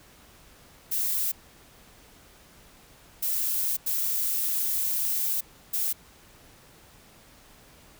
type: noise bursts at uneven times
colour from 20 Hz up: violet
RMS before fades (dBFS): -27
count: 4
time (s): 0.91-1.32 / 3.22-3.77 / 3.86-5.41 / 5.73-5.93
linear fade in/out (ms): 10
effects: pink hiss -54 dBFS RMS until 7.99 s